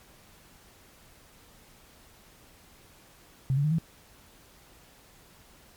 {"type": "tone with pitch steps", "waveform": "sine", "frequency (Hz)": [132.8, 142.33, 152.55, 163.5], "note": ["C3", "C#3", "D#3", "E3"], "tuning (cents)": [26, 46, -34, -14], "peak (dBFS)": -22, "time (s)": [3.5, 3.784], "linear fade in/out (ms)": 0, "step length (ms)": 71, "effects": ["pink hiss -56 dBFS RMS until 5.76 s", "MP3 96 kbps"]}